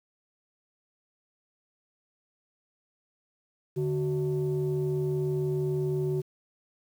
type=tone pair together; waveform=sine; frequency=146.56 / 373.7 Hz; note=D3 / F#4; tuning=-3 / +17 cents; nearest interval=octave + major third; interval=1620 cents; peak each=-27 / -27 dBFS; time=3.76-6.22 s; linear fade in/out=20 ms; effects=tanh soft clip ceiling -21 dBFS + 9-bit